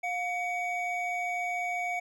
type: tone pair together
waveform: triangle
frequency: 710.9 / 2257 Hz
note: F5 / C#7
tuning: +31 / +31 cents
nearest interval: octave + minor sixth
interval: 2000 cents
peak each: -30 / -31 dBFS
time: 0.03-2 s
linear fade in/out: 10 ms
effects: none